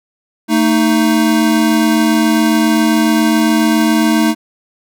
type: tone pair together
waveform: square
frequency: 223.8 / 311.1 Hz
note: A3 / D#4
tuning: +30 / 0 cents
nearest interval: tritone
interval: 570 cents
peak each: -13 dBFS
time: 0.48-4.35 s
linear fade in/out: 50 ms
effects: none